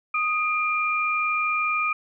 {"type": "tone pair together", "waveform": "sine", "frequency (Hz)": [1244.5, 2389], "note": ["D#6", "D7"], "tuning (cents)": [0, 29], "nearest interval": "major seventh", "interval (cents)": 1129, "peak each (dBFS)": -24, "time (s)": [0.14, 1.93], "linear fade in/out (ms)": 5, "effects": []}